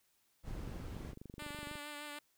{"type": "noise", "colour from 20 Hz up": "brown", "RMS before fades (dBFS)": -45, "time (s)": [0.43, 1.15], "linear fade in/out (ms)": 50}
{"type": "click train", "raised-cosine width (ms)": 3, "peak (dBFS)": -36, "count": 31, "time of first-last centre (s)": [0.51, 1.755], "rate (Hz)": 24.1}
{"type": "tone with vibrato", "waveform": "5% pulse", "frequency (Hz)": 294.4, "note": "D4", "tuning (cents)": 4, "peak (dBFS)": -33, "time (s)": [1.39, 2.19], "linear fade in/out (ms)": 5, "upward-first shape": "triangle", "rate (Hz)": 6.5, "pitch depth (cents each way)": 29}
{"effects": ["white hiss -75 dBFS RMS until 2.37 s"]}